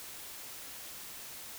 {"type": "silence", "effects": ["white hiss -46 dBFS RMS until 1.58 s"]}